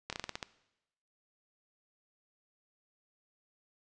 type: slowing click train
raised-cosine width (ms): 0.2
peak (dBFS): -19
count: 8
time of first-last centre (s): 0.1-0.428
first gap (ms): 27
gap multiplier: 1.18
effects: noise-tail reverb RT60 0.9 s tail -18 dB re dry + resampled to 22050 Hz